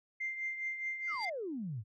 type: tone with tremolo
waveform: sine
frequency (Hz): 2093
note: C7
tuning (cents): 0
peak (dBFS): -32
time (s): 0.2-1.3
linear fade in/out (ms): 10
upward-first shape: triangle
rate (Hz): 4.8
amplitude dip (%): 65
type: tone with exponential growth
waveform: sine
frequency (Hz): 4712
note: D8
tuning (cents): +5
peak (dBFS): -35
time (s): 1.02-1.25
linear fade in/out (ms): 1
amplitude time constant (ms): 49
type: exponential sweep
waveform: sine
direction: down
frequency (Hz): 1500 to 96.6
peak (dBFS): -36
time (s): 1.07-1.84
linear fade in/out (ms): 50
effects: tanh soft clip ceiling -28 dBFS

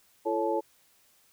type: tone cluster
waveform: sine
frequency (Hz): 339.1 / 440.4 / 556 / 866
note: E4 / A4 / C#5 / A5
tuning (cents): +49 / +2 / +5 / -28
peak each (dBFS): -31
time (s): 0.25-0.61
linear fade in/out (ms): 20
effects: white hiss -64 dBFS RMS until 1.32 s

